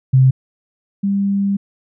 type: tone pair in turn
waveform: sine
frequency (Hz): 131 / 198.67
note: C3 / G3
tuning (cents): +2 / +23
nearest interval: perfect fifth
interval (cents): 721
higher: second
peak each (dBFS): -7 / -14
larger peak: first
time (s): 0.13-0.31 / 1.03-1.57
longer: second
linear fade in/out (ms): 10
effects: none